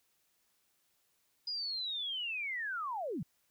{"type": "linear sweep", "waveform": "sine", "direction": "down", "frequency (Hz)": [4978, 121.2], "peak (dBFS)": -35, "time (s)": [1.47, 3.23], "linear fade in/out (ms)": 5, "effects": ["white hiss -75 dBFS RMS until 3.5 s"]}